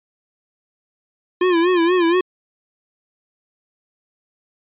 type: tone with vibrato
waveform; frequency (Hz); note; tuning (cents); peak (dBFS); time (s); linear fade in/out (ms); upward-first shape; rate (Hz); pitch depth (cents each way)
square; 349.2; F4; 0; -14; 1.41-2.21; 5; sine; 4.2; 98
effects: resampled to 8000 Hz